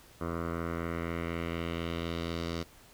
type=tone with low-pass filter sweep; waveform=10% pulse; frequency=84.1 Hz; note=E2; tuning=35 cents sharp; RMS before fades=-35 dBFS; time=0.2-2.64 s; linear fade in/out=20 ms; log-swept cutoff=1200 to 5000 Hz; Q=1.9; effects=pink hiss -57 dBFS RMS until 2.93 s